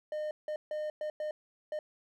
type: tone bursts at uneven times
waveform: triangle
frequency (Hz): 609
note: D#5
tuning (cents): -37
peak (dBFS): -31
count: 6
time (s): 0.12-0.31 / 0.48-0.56 / 0.71-0.9 / 1.01-1.1 / 1.2-1.31 / 1.72-1.79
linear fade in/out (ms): 2
effects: none